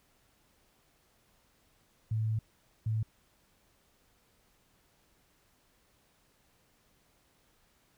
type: tone bursts at uneven times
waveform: sine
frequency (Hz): 110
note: A2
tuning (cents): 0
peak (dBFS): -28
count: 2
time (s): 2.11-2.39 / 2.86-3.03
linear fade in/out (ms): 5
effects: pink hiss -69 dBFS RMS until 7.97 s